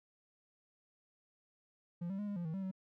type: tone with pitch steps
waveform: triangle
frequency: 172.7 / 194.3 / 207 / 203.3 / 173.3 / 159.4 / 193.1 / 189 Hz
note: F3 / G3 / G#3 / G#3 / F3 / D#3 / G3 / F#3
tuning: -19 / -15 / -5 / -37 / -13 / +42 / -26 / +37 cents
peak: -35 dBFS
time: 2.01-2.714 s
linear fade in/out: 10 ms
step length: 88 ms
effects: none